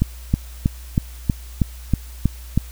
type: click train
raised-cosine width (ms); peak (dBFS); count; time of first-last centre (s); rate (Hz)
5; -3; 9; 0.02-2.576; 3.13
effects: added 60 Hz sine -34 dBFS peak until 2.71 s + white hiss -45 dBFS RMS until 2.71 s